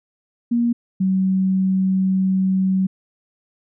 sine tone pair in turn, 236.7 / 189.23 Hz, A#3 / F#3, +27 / +39 cents, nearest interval major third, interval 388 cents, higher first, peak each -15 dBFS, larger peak neither, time 0.51-0.73 / 1-2.87 s, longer second, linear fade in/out 10 ms, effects none

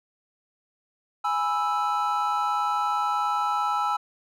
triangle chord, E major, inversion first, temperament equal, 830.6 / 987.8 / 1318.5 Hz, G#5 / B5 / E6, 0 / 0 / 0 cents, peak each -25 / -28 / -24 dBFS, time 1.24-3.97 s, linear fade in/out 10 ms, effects none

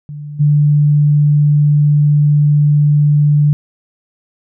sine tone with level steps, 147.4 Hz, D3, 7 cents sharp, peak -24 / -7 dBFS, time 0.09-3.53 s, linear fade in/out 0 ms, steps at 0.39 s, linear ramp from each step 20 ms, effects none

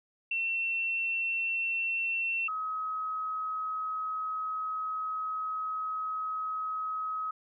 sine tone pair in turn, 2703 / 1272.5 Hz, E7 / D#6, +43 / +39 cents, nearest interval octave + minor second, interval 1304 cents, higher first, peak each -28 / -31 dBFS, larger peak first, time 0.31-2.48 / 2.48-7.31 s, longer second, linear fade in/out 5 ms, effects none

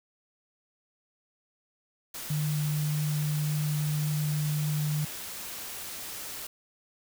sine tone in noise, 150.3 Hz, D3, 40 cents sharp, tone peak -26 dBFS, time 2.3-5.05 s, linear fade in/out 5 ms, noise white, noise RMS -39 dBFS, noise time 2.14-6.47 s, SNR +10 dB, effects none

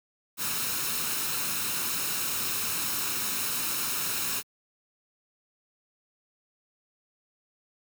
white noise with comb filter, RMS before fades -30 dBFS, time 0.37-4.43 s, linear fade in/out 50 ms, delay 0.75 ms, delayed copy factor +0.5, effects high-pass 100 Hz 12 dB/octave

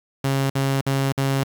sawtooth tone bursts, 136.3 Hz, C#3, 29 cents flat, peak -15 dBFS, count 4, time 0.24-1.436 s, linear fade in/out 5 ms, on 260 ms, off 52 ms, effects 7-bit

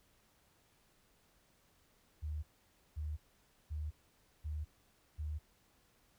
sine tone bursts, 76 Hz, D#2, 40 cents flat, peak -37 dBFS, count 5, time 2.22-5.39 s, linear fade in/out 20 ms, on 210 ms, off 530 ms, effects pink hiss -71 dBFS RMS until 6.18 s

